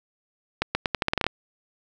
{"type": "accelerating click train", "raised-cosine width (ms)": 0.3, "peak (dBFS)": -6, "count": 11, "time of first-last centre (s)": [0.62, 1.266], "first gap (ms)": 130, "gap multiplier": 0.83, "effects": []}